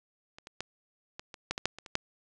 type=clicks; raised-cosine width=0.2 ms; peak=-29 / -27 / -17 / -23 / -27 / -13 / -17 / -9 / -26 / -29 / -10 dBFS; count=11; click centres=0.385 / 0.471 / 0.606 / 1.195 / 1.342 / 1.51 / 1.579 / 1.656 / 1.786 / 1.862 / 1.954 s; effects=resampled to 22050 Hz + 8-bit